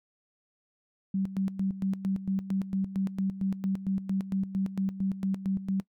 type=tone with tremolo; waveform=sine; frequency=192.7 Hz; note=G3; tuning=29 cents flat; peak=-25 dBFS; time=1.14-5.81 s; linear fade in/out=5 ms; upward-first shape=square; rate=4.4 Hz; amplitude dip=75%; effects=noise-tail reverb RT60 0.1 s tail -20 dB re dry